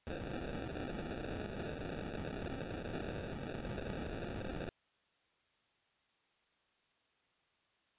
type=noise with sample-and-hold; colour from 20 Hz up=white; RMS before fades=-42 dBFS; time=0.07-4.69 s; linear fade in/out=0 ms; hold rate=1050 Hz; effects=white hiss -75 dBFS RMS until 7.98 s + resampled to 8000 Hz